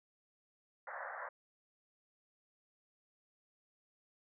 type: band-pass noise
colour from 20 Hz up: white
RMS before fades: -45 dBFS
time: 0.87-1.29 s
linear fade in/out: 5 ms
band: 510 to 1900 Hz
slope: 96 dB/octave
effects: none